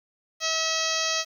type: harmonic tone with a mistuned harmonic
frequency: 644 Hz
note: E5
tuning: 41 cents flat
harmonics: 1 / 2 / 3 / 4 / 5 / 6 / 7 / 8 / 9 / 10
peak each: -33 / -33 / -33 / -33 / -33 / -33 / -33 / -33 / -33 / -33 dBFS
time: 0.4-1.25 s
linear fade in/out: 50 ms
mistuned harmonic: 6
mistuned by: +27 cents
effects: 9-bit